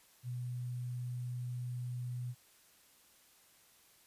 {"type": "tone with sample-and-hold", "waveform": "sine", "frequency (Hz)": 123.47, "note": "B2", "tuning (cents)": 0, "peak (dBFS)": -37, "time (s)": [0.23, 2.35], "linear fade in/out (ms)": 50, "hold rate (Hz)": 8820, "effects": ["white hiss -65 dBFS RMS until 4.06 s", "resampled to 32000 Hz"]}